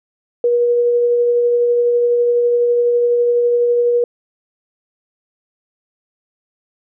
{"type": "tone with tremolo", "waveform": "sine", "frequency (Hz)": 480, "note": "B4", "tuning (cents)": -49, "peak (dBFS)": -10, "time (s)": [0.44, 4.04], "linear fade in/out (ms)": 2, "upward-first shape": "triangle", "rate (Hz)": 12, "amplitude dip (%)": 25, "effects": []}